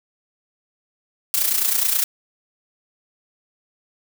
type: noise with amplitude modulation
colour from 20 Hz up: blue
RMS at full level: -17 dBFS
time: 1.34-2.04 s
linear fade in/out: 0 ms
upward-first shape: sine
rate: 29.4 Hz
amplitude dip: 65%
effects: none